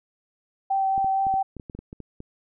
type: tone with vibrato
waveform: sine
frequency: 775 Hz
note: G5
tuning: 20 cents flat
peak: -20 dBFS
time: 0.7-1.43 s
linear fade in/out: 10 ms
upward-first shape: triangle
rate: 4.3 Hz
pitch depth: 13 cents each way
type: clicks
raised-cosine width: 3 ms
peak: -25 dBFS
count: 12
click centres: 0.979 / 1.045 / 1.268 / 1.34 / 1.567 / 1.598 / 1.698 / 1.75 / 1.79 / 1.929 / 2.003 / 2.204 s
effects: none